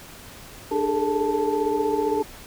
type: tone cluster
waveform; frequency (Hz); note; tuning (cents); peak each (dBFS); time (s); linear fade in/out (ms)
sine; 298.3 / 410.7 / 432.6 / 448.1 / 879; D4 / G#4 / A4 / A4 / A5; +27 / -19 / -29 / +32 / -2; -28 / -25 / -28 / -27 / -27; 0.71-2.23; 10
effects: pink hiss -43 dBFS RMS until 2.46 s